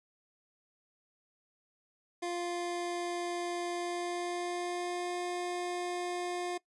25% pulse tone with pitch glide, 349.2 to 354.7 Hz, F4 to F4, 0 to +27 cents, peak -30 dBFS, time 2.22-6.58 s, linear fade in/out 10 ms, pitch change +27 cents, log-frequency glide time 3.73-5.17 s, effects noise-tail reverb RT60 0.1 s tail -20 dB re dry + resampled to 24000 Hz

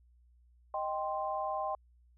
sine chord, C minor, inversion first, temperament equal, 622.3 / 784 / 1046.5 Hz, Eb5 / G5 / C6, 0 / 0 / 0 cents, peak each -37 / -36 / -37 dBFS, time 0.74-1.75 s, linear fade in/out 2 ms, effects added 60 Hz sine -61 dBFS peak until 2.17 s

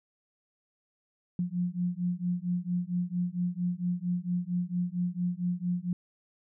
sine beating tone pair, 175.3 / 179.7 Hz, F3 / F3, +7 / +50 cents, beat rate 4.4 Hz, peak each -31 dBFS, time 1.39-5.93 s, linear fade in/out 2 ms, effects none

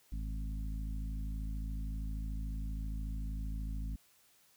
harmonic tone with a mistuned harmonic, 53.2 Hz, G#1, 42 cents sharp, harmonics 1 / 2 / 3 / 4 / 5, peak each -36 / -49 / -48 / -50 / -52 dBFS, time 0.12-3.96 s, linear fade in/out 5 ms, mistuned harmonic 1, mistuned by -47 cents, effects white hiss -67 dBFS RMS until 4.56 s

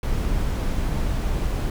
brown noise, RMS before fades -23 dBFS, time 0.03-1.7 s, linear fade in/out 2 ms, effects none

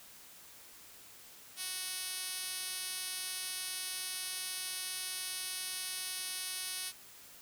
5% pulse tone with band-pass filter, 370 Hz, F#4, in tune, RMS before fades -40 dBFS, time 1.56-6.93 s, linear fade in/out 50 ms, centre 8500 Hz, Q 1.6, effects white hiss -55 dBFS RMS until 7.41 s

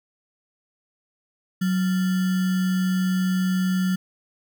sine tone with sample-and-hold, 185.4 Hz, F#3, 4 cents sharp, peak -19 dBFS, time 1.61-3.96 s, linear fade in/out 10 ms, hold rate 1575 Hz, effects none

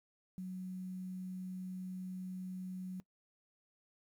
sine tone with quantisation, 185 Hz, F#3, in tune, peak -40 dBFS, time 0.38-3 s, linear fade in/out 0 ms, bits 11, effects noise-tail reverb RT60 0.1 s tail -21 dB re dry

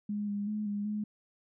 sine tone with pitch steps, 207.2 / 203.5 / 211.9 / 204.6 / 210.6 Hz, G#3 / G#3 / G#3 / G#3 / G#3, -4 / -35 / +35 / -26 / +24 cents, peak -31 dBFS, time 0.09-1.04 s, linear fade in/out 5 ms, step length 190 ms, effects none

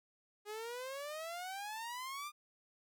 sawtooth exponential sweep, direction up, 410.8 to 1218 Hz, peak -38 dBFS, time 0.45-2.32 s, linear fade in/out 50 ms, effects none

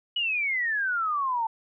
sine exponential sweep, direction down, 2960 to 880 Hz, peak -24 dBFS, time 0.16-1.47 s, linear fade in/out 5 ms, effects none

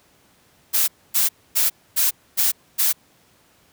blue noise bursts, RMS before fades -18 dBFS, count 6, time 0.73-2.93 s, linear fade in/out 20 ms, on 150 ms, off 260 ms, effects pink hiss -57 dBFS RMS until 3.72 s + high-pass 80 Hz 12 dB/octave

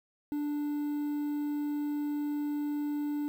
triangle tone with quantisation, 293.7 Hz, D4, in tune, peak -28 dBFS, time 0.32-3.28 s, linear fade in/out 0 ms, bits 9, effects none

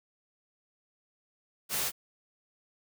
white noise, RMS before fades -31 dBFS, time 1.69-1.92 s, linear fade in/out 50 ms, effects none

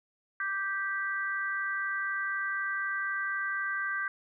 harmonic tone, 392 Hz, G4, in tune, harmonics 3 / 4 / 5, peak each -37 / -31 / -38 dBFS, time 0.4-4.08 s, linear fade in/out 2 ms, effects none

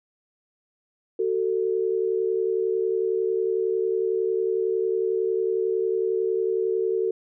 sine tone pair together, 375.4 / 446.4 Hz, F#4 / A4, +25 / +25 cents, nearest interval minor third, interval 300 cents, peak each -24 dBFS, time 1.19-7.11 s, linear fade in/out 5 ms, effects none

